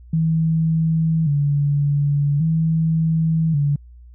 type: tone with vibrato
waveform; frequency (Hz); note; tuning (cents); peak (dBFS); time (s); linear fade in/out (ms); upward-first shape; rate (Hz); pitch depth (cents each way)
sine; 152.3; D#3; -37; -15; 0.13-3.76; 5; square; 0.44; 99
effects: added 60 Hz sine -40 dBFS peak until 4.14 s